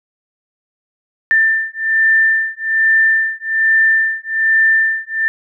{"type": "beating tone pair", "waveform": "sine", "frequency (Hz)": [1784, 1785.2], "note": ["A6", "A6"], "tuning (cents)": [23, 25], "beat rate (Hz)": 1.2, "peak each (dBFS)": -14, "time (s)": [1.31, 5.28], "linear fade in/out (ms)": 0, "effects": []}